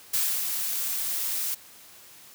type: noise with ADSR envelope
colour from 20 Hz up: blue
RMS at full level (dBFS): -24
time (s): 0.13-1.55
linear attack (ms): 11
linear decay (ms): 260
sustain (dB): -5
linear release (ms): 12
effects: white hiss -50 dBFS RMS until 2.34 s + high-pass 60 Hz 12 dB/octave

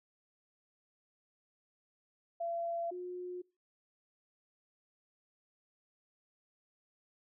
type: tone pair in turn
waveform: sine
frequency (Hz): 679 / 359.7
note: F5 / F#4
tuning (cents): -49 / -49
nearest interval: major seventh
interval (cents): 1100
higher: first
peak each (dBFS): -34 / -39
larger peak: first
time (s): 2.4-2.91 / 2.91-3.42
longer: neither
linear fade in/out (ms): 10
effects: noise-tail reverb RT60 0.3 s tail -24 dB re dry

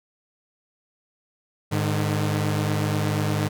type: tone pair together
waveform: sawtooth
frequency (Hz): 103.83 / 151.53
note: G#2 / D#3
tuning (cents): 0 / -45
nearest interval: perfect fifth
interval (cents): 655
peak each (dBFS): -20 / -21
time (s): 1.71-3.49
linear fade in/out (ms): 20
effects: none

